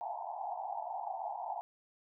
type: band-pass noise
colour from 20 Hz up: pink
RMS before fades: -40 dBFS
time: 0.01-1.61 s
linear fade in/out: 0 ms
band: 680 to 920 Hz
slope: 96 dB/octave
effects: none